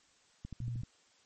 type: click train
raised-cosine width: 5 ms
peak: -30 dBFS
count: 6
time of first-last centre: 0.45-0.835 s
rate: 13 Hz
type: tone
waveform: sine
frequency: 119.3 Hz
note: A#2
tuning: 41 cents sharp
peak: -35 dBFS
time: 0.61-0.82 s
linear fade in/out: 10 ms
effects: white hiss -67 dBFS RMS until 1.25 s + MP3 32 kbps